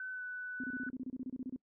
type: tone with pitch glide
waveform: sine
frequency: 1515 to 1491.6 Hz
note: F#6 to F#6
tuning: +40 to +14 cents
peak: -39 dBFS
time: 0-0.89 s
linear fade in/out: 2 ms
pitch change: -26 cents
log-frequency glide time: 0.11-0.22 s
type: tone bursts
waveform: sine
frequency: 256.8 Hz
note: C4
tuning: 32 cents flat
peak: -37 dBFS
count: 15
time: 0.6-1.562 s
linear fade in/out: 2 ms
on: 38 ms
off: 28 ms
effects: noise-tail reverb RT60 0.1 s tail -24 dB re dry